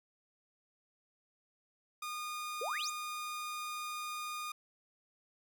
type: tone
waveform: sawtooth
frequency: 1222 Hz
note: D#6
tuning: 32 cents flat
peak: -35 dBFS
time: 2.02-4.52 s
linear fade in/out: 5 ms
type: exponential sweep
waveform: sine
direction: up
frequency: 419.7 to 7730 Hz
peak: -36 dBFS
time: 2.61-2.9 s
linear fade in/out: 5 ms
effects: none